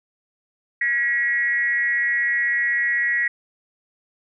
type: tone with frequency modulation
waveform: sine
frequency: 1918 Hz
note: A#6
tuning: 49 cents sharp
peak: -18 dBFS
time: 0.81-3.28 s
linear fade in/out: 5 ms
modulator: 252 Hz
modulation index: 0.59
effects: none